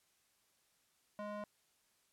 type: tone with band-pass filter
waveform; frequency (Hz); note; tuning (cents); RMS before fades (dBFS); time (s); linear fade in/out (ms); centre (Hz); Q
square; 208; G#3; +3; -44; 1.19-1.44; 0; 790; 1.4
effects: white hiss -75 dBFS RMS until 2.12 s + low-pass 12000 Hz 12 dB/octave